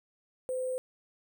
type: tone with sample-and-hold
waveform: sine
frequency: 511 Hz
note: C5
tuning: 41 cents flat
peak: -30 dBFS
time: 0.49-0.78 s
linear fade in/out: 0 ms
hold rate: 8820 Hz
effects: none